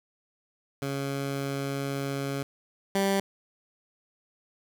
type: tone pair in turn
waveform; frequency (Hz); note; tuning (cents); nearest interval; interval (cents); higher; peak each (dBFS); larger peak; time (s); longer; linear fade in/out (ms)
15% pulse; 138.59 / 196; C#3 / G3; 0 / 0; tritone; 600; second; -23 / -17; second; 0.82-2.43 / 2.95-3.2; first; 2
effects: none